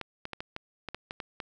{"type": "clicks", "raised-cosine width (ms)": 0.3, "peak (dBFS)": -20, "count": 10, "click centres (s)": [0.013, 0.254, 0.333, 0.405, 0.564, 0.887, 0.946, 1.109, 1.202, 1.402], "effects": []}